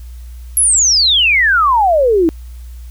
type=exponential sweep; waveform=sine; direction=down; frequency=11380 to 311.5 Hz; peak=-8 dBFS; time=0.57-2.29 s; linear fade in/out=0 ms; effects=added 60 Hz sine -28 dBFS peak until 2.9 s + white hiss -49 dBFS RMS until 2.9 s